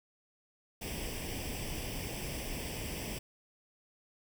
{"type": "noise with comb filter", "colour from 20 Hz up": "pink", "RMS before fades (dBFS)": -39, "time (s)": [0.81, 3.19], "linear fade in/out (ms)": 10, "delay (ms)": 0.37, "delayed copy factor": 0.75, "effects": []}